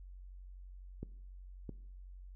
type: clicks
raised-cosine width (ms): 3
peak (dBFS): -29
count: 2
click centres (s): 1.03 / 1.693
effects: noise-tail reverb RT60 0.7 s tail -20 dB re dry + added 46 Hz sine -48 dBFS peak until 2.35 s